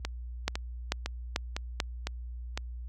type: two click trains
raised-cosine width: 0.2 ms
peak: -15 / -10 dBFS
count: 6 / 4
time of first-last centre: 0.05-2.575 / 0.48-1.802 s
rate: 1.98 / 2.27 Hz
effects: added 60 Hz sine -34 dBFS peak until 2.88 s + high-pass 60 Hz 12 dB/octave